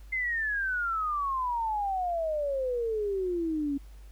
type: exponential sweep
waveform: sine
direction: down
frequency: 2097 to 274.9 Hz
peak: -27 dBFS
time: 0.12-3.78 s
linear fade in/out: 10 ms
effects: added 50 Hz sine -45 dBFS peak until 4.11 s + pink hiss -62 dBFS RMS until 4.11 s